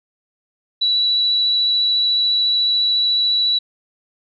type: tone with vibrato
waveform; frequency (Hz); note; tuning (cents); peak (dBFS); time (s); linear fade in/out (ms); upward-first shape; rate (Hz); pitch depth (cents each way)
sine; 3934; B7; -7; -14; 0.81-3.59; 10; triangle; 14; 10
effects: none